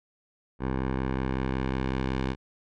10% pulse tone with low-pass filter sweep, 65.41 Hz, C2, in tune, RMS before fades -29 dBFS, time 0.59-2.36 s, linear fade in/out 50 ms, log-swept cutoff 1500 to 3600 Hz, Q 0.83, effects none

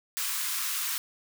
white high-pass noise, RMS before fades -31 dBFS, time 0.17-0.98 s, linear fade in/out 0 ms, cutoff 1000 Hz, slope 48 dB/octave, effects none

